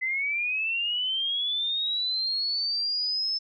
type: linear sweep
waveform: sine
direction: up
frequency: 2020 to 5274 Hz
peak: -25 dBFS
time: 0.01-3.39 s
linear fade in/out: 20 ms
effects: none